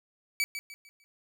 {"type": "tone with echo", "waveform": "sawtooth", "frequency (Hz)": 2287, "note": "D7", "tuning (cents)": -47, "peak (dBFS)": -22, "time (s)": [0.4, 0.44], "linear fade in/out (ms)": 0, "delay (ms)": 150, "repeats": 4, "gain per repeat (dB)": -9, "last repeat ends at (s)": 1.04, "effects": []}